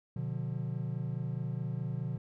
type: chord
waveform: triangle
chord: B diminished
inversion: none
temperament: just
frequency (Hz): 123.47 / 148.16 / 177.8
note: B2 / D3 / F3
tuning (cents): 0 / +16 / +31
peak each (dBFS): -34 / -35 / -38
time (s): 0.16-2.18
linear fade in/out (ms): 5
effects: none